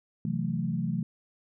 sine chord, F# half-diminished seventh, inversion second, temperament equal, 130.81 / 164.81 / 185 / 220 Hz, C3 / E3 / F#3 / A3, 0 / 0 / 0 / 0 cents, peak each -34 / -31 / -33 / -33 dBFS, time 0.25-1.03 s, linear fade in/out 2 ms, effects none

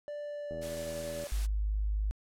triangle tone with pitch glide, 587.3 to 576.2 Hz, D5 to D5, 0 to -33 cents, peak -35 dBFS, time 0.08-1.27 s, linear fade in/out 0 ms, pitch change -33 cents, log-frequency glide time 0.22-1.14 s
click train, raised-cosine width 2 ms, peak -31 dBFS, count 60, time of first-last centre 0.51-1.237 s, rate 81.1 Hz
white noise, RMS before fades -45 dBFS, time 0.61-1.47 s, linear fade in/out 20 ms
sine tone, 51.8 Hz, G#1, 4 cents flat, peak -28 dBFS, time 1.32-2.11 s, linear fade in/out 0 ms
effects low-pass 11000 Hz 12 dB/octave

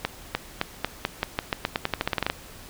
accelerating click train, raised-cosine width 0.3 ms, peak -7 dBFS, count 19, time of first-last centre 0.05-2.3 s, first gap 300 ms, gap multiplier 0.88, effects pink hiss -45 dBFS RMS until 2.69 s

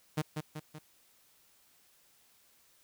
sawtooth tone with echo, 153.7 Hz, D#3, 21 cents flat, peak -25 dBFS, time 0.17-0.22 s, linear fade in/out 10 ms, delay 190 ms, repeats 3, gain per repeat -5 dB, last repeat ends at 0.79 s, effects white hiss -66 dBFS RMS until 2.83 s

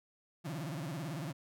35% pulse tone with vibrato, 153.1 Hz, D#3, 28 cents flat, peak -36 dBFS, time 0.44-1.33 s, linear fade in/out 20 ms, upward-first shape sine, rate 18 Hz, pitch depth 250 cents each way, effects none

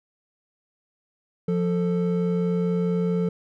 triangle tone pair together, 175.52 / 442 Hz, F3 / A4, +9 / +8 cents, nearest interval octave + major third, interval 1599 cents, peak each -20 / -24 dBFS, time 1.48-3.29 s, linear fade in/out 5 ms, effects none

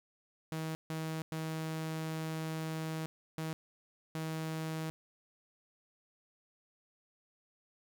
sawtooth tone bursts at uneven times, 159.3 Hz, D#3, 41 cents sharp, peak -32 dBFS, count 5, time 0.52-0.75 / 0.9-1.22 / 1.32-3.06 / 3.38-3.53 / 4.15-4.9 s, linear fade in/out 0 ms, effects 11-bit

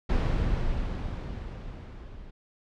brown noise with level ramp, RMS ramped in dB -23 to -45 dBFS, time 0.09-2.31 s, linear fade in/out 10 ms, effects low-pass 4000 Hz 12 dB/octave

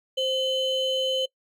triangle ring-modulated tone, 1784 Hz, A6, 23 cents sharp, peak -18 dBFS, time 0.17-1.26 s, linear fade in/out 10 ms, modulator 1260 Hz, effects noise-tail reverb RT60 0.1 s tail -22 dB re dry

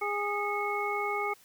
harmonic tone with a mistuned harmonic, 410.6 Hz, G#4, 20 cents flat, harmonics 1 / 2 / 3 / 5, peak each -34 / -34 / -34 / -34 dBFS, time 0.01-1.34 s, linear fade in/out 10 ms, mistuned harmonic 5, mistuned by +110 cents, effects white hiss -59 dBFS RMS until 1.44 s

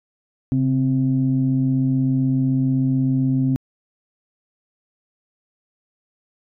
sine tone pair together, 135 / 262 Hz, C#3 / C4, -45 / +2 cents, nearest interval major seventh, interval 1147 cents, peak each -18 dBFS, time 0.52-3.56 s, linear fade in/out 0 ms, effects tanh soft clip ceiling -9 dBFS

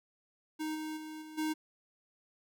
square tone with level steps, 311.1 Hz, D#4, in tune, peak -35 / -38 / -43 / -47 / -32 dBFS, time 0.59-1.54 s, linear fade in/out 20 ms, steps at 0.74 / 0.96 / 1.21 / 1.37 s, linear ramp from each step 20 ms, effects none

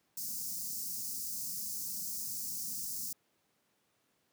white band-stop noise, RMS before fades -39 dBFS, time 0.17-3.13 s, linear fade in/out 5 ms, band 250 to 4900 Hz, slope 48 dB/octave, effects pink hiss -75 dBFS RMS until 4.32 s + high-pass 150 Hz 12 dB/octave

